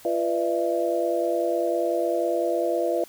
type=tone cluster; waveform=sine; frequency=343.7 / 494.1 / 600 / 670 Hz; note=F4 / B4 / D5 / E5; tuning=-28 / +1 / +37 / +28 cents; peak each=-27 dBFS; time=0.05-3.04 s; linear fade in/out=2 ms; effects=white hiss -49 dBFS RMS until 3.08 s